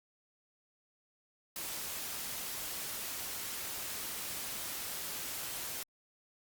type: noise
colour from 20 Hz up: white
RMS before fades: -40 dBFS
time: 1.56-5.83 s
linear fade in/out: 2 ms
effects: Opus 48 kbps